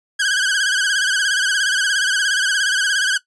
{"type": "tone with vibrato", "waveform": "sawtooth", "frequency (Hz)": 1568, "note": "G6", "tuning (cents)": 0, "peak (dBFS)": -12, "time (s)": [0.19, 3.18], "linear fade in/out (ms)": 10, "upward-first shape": "sine", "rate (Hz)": 17, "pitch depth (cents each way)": 100, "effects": ["noise-tail reverb RT60 0.1 s tail -17 dB re dry", "resampled to 22050 Hz"]}